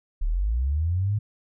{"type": "linear sweep", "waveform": "sine", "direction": "up", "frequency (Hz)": [32.7, 108], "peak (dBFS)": -21, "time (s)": [0.21, 1.19], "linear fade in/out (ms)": 10, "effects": []}